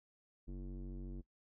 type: tone with low-pass filter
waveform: square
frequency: 46.86 Hz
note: F#1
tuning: 23 cents sharp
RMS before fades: -45 dBFS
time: 0.47-1.22 s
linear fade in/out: 20 ms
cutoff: 300 Hz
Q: 2.6
effects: noise-tail reverb RT60 0.1 s tail -20 dB re dry